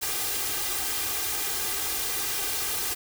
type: noise with comb filter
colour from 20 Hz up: white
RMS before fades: -29 dBFS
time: 0.01-2.95 s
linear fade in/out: 20 ms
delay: 2.5 ms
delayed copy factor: +0.75
effects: none